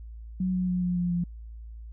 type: tone with pitch steps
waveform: sine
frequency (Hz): 185 / 182.77 / 180.57 / 178.39 / 176.24 / 174.11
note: F#3 / F#3 / F#3 / F3 / F3 / F3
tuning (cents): 0 / -21 / -42 / +37 / +16 / -5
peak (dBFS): -24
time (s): 0.4-1.24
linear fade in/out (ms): 5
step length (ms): 140
effects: added 56 Hz sine -39 dBFS peak until 1.92 s